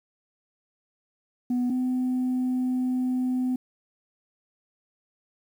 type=tone pair in turn; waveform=sine; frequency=246.9 / 253.7 Hz; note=B3 / B3; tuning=0 / +47 cents; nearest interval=unison; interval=47 cents; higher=second; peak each=-20 / -21 dBFS; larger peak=first; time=1.5-1.7 / 1.7-3.56 s; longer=second; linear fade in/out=5 ms; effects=tanh soft clip ceiling -21 dBFS + 9-bit